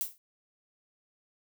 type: noise with exponential decay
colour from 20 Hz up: violet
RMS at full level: -28 dBFS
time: 0.01-0.18 s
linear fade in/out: 0 ms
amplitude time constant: 36 ms
effects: none